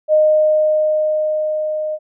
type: tone with level ramp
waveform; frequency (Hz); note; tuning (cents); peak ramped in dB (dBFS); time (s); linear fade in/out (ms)
sine; 616; D#5; -17; -8 to -19; 0.08-1.99; 50
effects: none